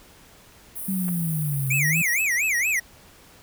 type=high-pass noise; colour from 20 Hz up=white; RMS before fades=-33 dBFS; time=0.75-2.23 s; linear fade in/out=20 ms; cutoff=8900 Hz; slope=96 dB/octave
type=linear two-way sweep; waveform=sine; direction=down then up; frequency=194.5 to 130.81 to 168 Hz; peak=-23 dBFS; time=0.88-2.02 s; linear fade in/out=5 ms; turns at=1.7 s
type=clicks; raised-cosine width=0.5 ms; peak=-26 dBFS; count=2; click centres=1.082 / 1.089 s
type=tone with vibrato; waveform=square; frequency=2217 Hz; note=C#7; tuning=in tune; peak=-21 dBFS; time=1.7-2.8 s; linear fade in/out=10 ms; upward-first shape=sine; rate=4.3 Hz; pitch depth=290 cents each way
effects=pink hiss -51 dBFS RMS until 3.42 s